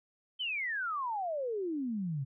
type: exponential sweep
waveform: sine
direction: down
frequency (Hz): 3148 to 129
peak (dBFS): -32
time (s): 0.39-2.25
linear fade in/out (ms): 20
effects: none